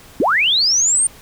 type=linear sweep; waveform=sine; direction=up; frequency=201.3 to 9020 Hz; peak=-12 dBFS; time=0.2-1.07 s; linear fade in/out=2 ms; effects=pink hiss -43 dBFS RMS until 1.21 s